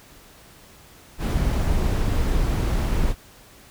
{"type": "noise", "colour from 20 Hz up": "brown", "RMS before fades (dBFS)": -21, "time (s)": [1.18, 3.15], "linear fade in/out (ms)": 50, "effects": ["pink hiss -49 dBFS RMS until 3.7 s"]}